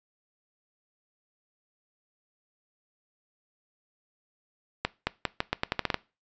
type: accelerating click train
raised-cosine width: 0.3 ms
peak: -9 dBFS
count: 11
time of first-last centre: 4.85-5.943 s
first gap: 220 ms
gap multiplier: 0.83
effects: noise-tail reverb RT60 0.3 s tail -21 dB re dry + resampled to 16000 Hz